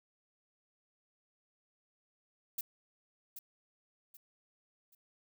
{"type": "noise with echo", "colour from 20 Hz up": "violet", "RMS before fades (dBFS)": -37, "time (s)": [2.58, 2.61], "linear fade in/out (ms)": 5, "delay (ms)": 780, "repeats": 3, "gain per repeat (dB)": -9, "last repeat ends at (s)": 4.95, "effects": []}